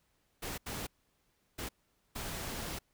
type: noise bursts at uneven times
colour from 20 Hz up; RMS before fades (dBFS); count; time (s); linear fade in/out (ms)
pink; -40; 4; 0.42-0.58 / 0.66-0.87 / 1.58-1.69 / 2.15-2.79; 10
effects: pink hiss -75 dBFS RMS until 2.93 s